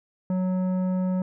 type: tone with tanh clipping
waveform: triangle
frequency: 184.7 Hz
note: F#3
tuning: 3 cents flat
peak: -24 dBFS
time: 0.3-1.22 s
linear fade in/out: 2 ms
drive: 15 dB
effects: none